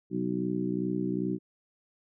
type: harmonic tone with a mistuned harmonic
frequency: 62.5 Hz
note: B1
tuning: 21 cents sharp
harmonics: 2 / 3 / 4 / 5 / 6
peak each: -39 / -32 / -36 / -32 / -35 dBFS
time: 0.1-1.39 s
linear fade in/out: 50 ms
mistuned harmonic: 2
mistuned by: +63 cents
effects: none